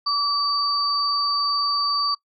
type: tone pair together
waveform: sine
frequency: 1154 / 4616 Hz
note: D6 / D8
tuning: -31 / -31 cents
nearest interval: 2 octaves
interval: 2400 cents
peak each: -22 dBFS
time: 0.06-2.15 s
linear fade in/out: 10 ms
effects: noise-tail reverb RT60 0.1 s tail -23 dB re dry